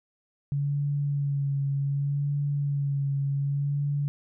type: tone with vibrato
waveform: sine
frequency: 141.4 Hz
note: C#3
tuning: 35 cents sharp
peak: -24 dBFS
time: 0.52-4.08 s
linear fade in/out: 0 ms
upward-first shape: sine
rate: 0.66 Hz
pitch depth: 27 cents each way
effects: none